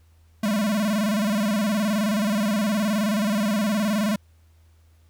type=tone with vibrato; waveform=square; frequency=209 Hz; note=G#3; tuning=11 cents sharp; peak=-21 dBFS; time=0.43-4.16 s; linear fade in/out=5 ms; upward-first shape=square; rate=19 Hz; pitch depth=93 cents each way; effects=added 81 Hz sine -53 dBFS peak until 5.09 s + pink hiss -66 dBFS RMS until 5.09 s